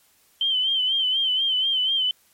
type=tone with vibrato; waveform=sine; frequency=3098 Hz; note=G7; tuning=21 cents flat; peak=-19 dBFS; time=0.41-2.11 s; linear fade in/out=2 ms; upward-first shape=sine; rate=4.1 Hz; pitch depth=64 cents each way; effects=white hiss -60 dBFS RMS until 2.33 s + MP3 64 kbps